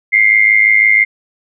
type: tone with amplitude modulation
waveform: sine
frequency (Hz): 2100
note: C7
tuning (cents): +6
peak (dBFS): -3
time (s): 0.12-1.05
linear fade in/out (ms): 20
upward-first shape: sine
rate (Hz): 106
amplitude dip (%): 75
effects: none